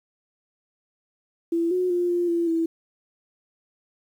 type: tone with pitch steps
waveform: sine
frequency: 335.9 / 364.4 / 352.1 / 349.5 / 339.8 / 329.2 Hz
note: E4 / F#4 / F4 / F4 / F4 / E4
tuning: +33 / -26 / +14 / +1 / -47 / -2 cents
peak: -20 dBFS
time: 1.52-2.66 s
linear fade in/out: 5 ms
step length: 190 ms
effects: 9-bit